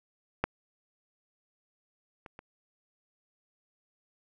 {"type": "clicks", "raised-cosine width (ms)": 0.5, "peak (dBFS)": [-11, -30, -30], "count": 3, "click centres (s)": [0.44, 2.262, 2.391], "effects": []}